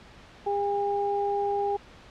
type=tone pair together; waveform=sine; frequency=404 / 808 Hz; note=G#4 / G#5; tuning=-48 / -48 cents; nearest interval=octave; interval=1200 cents; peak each=-27 dBFS; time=0.46-1.77 s; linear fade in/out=10 ms; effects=pink hiss -50 dBFS RMS until 2.1 s + low-pass 4000 Hz 12 dB/octave